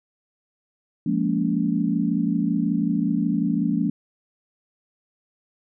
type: chord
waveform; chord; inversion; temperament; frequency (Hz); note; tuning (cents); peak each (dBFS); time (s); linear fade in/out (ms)
sine; Bb minor seventh; second; equal with one note detuned; 174.61 / 207.7 / 233.1 / 284.3; F3 / Ab3 / Bb3 / Db4; 0 / 0 / 0 / +44; -25; 1.06-3.9; 5
effects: none